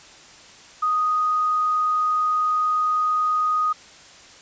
sine tone, 1244.5 Hz, D#6, in tune, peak -18 dBFS, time 0.82-3.73 s, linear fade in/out 10 ms, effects white hiss -46 dBFS RMS until 4.41 s + resampled to 16000 Hz

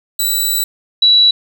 10% pulse / sine tone pair in turn, 3951 / 3926 Hz, B7 / B7, 0 / -11 cents, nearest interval unison, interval 11 cents, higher first, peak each -6 dBFS, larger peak neither, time 0.19-0.64 / 1.02-1.31 s, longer first, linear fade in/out 5 ms, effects 8-bit

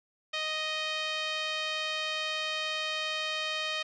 5% pulse tone with low-pass filter, 622.3 Hz, D#5, in tune, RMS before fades -33 dBFS, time 0.33-3.83 s, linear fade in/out 10 ms, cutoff 3300 Hz, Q 1.6, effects none

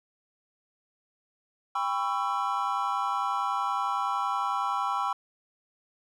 triangle chord, C# half-diminished seventh, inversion second, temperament just, 798.3 / 997.9 / 1108.7 / 1330.5 Hz, G5 / B5 / C#6 / E6, +31 / +18 / 0 / +16 cents, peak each -30 dBFS, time 1.75-5.13 s, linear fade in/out 5 ms, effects none

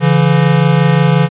square tone pair together, 142.07 / 167.7 Hz, C#3 / E3, +43 / +30 cents, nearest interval minor third, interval 287 cents, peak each -11 dBFS, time 0-1.29 s, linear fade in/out 50 ms, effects resampled to 8000 Hz

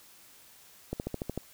slowing click train, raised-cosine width 2 ms, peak -19 dBFS, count 7, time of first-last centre 0.93-1.376 s, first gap 69 ms, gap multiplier 1.03, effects white hiss -56 dBFS RMS until 1.53 s

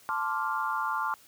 sine chord, D minor seventh, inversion second, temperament equal with one note detuned, 880 / 1046.5 / 1167.9 / 1396.9 Hz, A5 / C6 / D6 / F6, 0 / 0 / -10 / 0 cents, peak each -33 dBFS, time 0.09-1.14 s, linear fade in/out 0 ms, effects white hiss -57 dBFS RMS until 1.27 s + high-pass 60 Hz 12 dB/octave

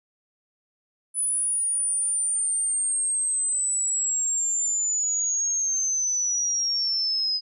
sine linear sweep, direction down, 9980 to 5000 Hz, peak -22 dBFS, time 1.14-7.41 s, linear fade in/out 50 ms, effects none

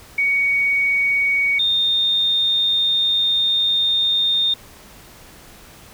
sine tone pair in turn, 2241 / 3649 Hz, C#7 / A#7, +18 / -38 cents, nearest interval minor sixth, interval 844 cents, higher second, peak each -15 dBFS, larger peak neither, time 0.18-1.59 / 1.59-4.54 s, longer second, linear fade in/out 5 ms, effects pink hiss -44 dBFS RMS until 5.93 s

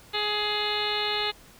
harmonic tone with a mistuned harmonic, 418.8 Hz, G#4, 15 cents sharp, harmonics 1 / 2 / 3 / 4 / 5 / 6 / 7 / 8 / 9 / 10, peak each -33 / -33 / -36 / -37 / -35 / -37 / -33 / -35 / -34 / -33 dBFS, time 0.13-1.32 s, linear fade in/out 20 ms, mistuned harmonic 8, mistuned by +65 cents, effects pink hiss -52 dBFS RMS until 1.59 s

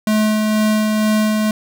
square tone with tremolo, 214.8 Hz, A3, 41 cents flat, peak -13 dBFS, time 0.07-1.51 s, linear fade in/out 2 ms, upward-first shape sine, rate 2.1 Hz, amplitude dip 25%, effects none

